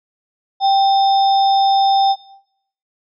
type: tone with sample-and-hold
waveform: sine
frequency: 784 Hz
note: G5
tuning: in tune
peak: -10 dBFS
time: 0.6-2.16 s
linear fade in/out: 50 ms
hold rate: 4410 Hz
effects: noise-tail reverb RT60 0.7 s tail -17 dB re dry + resampled to 16000 Hz